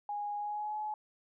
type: tone with pitch glide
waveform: sine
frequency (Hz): 825 to 850.2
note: G#5 to G#5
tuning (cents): -12 to +40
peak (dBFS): -34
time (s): 0.09-0.94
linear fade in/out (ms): 2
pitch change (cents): +52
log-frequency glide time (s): 0.37-0.77
effects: none